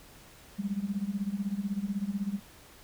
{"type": "tone with tremolo", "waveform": "sine", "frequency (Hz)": 200, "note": "G3", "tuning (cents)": 35, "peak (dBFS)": -26, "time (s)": [0.58, 2.4], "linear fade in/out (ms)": 20, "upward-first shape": "sine", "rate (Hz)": 16, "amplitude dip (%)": 85, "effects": ["pink hiss -54 dBFS RMS until 2.83 s"]}